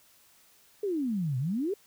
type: exponential two-way sweep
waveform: sine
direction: down then up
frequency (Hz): 429.7 to 121.8 to 429.7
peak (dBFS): -27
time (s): 0.83-1.74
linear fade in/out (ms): 5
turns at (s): 1.38
effects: white hiss -61 dBFS RMS until 1.86 s